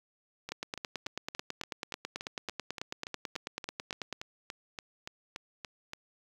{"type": "two click trains", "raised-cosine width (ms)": 0.2, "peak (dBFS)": [-18, -22], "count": [34, 20], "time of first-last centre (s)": [[0.52, 4.127], [0.49, 5.934]], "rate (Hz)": [9.15, 3.49], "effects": ["high-pass 60 Hz 12 dB/octave", "8-bit"]}